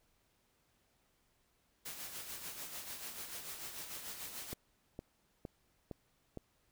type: noise with tremolo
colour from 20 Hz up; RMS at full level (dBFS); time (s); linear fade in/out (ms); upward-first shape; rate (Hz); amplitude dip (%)
white; -44; 1.85-4.54; 10; sine; 6.8; 50
type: click train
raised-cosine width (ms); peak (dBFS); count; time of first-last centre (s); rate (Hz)
2; -30; 5; 4.53-6.373; 2.17
effects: pink hiss -75 dBFS RMS until 6.71 s